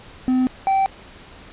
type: tone pair in turn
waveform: triangle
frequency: 256 / 775.4 Hz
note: C4 / G5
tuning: -38 / -19 cents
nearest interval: octave + perfect fifth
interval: 1919 cents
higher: second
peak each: -13 dBFS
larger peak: neither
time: 0.28-0.47 / 0.67-0.86 s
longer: neither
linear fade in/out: 0 ms
effects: pink hiss -43 dBFS RMS until 1.52 s + resampled to 8000 Hz